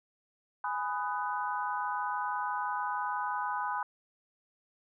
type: chord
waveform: sine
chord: G# minor seventh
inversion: none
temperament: just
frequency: 830.6 / 996.7 / 1245.9 / 1495.1 Hz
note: G#5 / B5 / D#6 / F#6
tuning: 0 / +16 / +2 / +18 cents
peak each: -36 / -34 / -38 / -39 dBFS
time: 0.64-3.83 s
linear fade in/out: 2 ms
effects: none